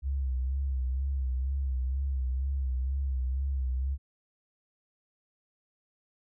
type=tone with vibrato; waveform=sine; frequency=66 Hz; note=C2; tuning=16 cents sharp; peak=-27 dBFS; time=0.02-3.98 s; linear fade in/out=50 ms; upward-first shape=sine; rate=2.1 Hz; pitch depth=71 cents each way; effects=none